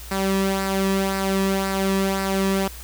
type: tone with flanger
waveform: sawtooth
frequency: 193.5 Hz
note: G3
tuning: 22 cents flat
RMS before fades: -22 dBFS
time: 0.11-2.68 s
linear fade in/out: 5 ms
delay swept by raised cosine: 0.3 to 1.4 ms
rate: 1.9 Hz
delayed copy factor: -0.5
effects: added 60 Hz sine -37 dBFS peak until 2.83 s + white hiss -41 dBFS RMS until 2.83 s